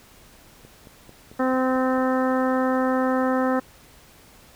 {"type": "click train", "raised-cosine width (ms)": 2, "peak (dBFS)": -31, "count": 7, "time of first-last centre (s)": [0.65, 1.98], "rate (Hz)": 4.51}
{"type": "harmonic tone", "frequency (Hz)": 258.6, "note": "C4", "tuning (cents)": -20, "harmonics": [1, 2, 3, 4, 5, 6, 7], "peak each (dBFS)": [-22, -24, -29, -31, -30, -36, -35], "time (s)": [1.39, 3.6], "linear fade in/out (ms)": 10}
{"effects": ["pink hiss -51 dBFS RMS until 4.55 s"]}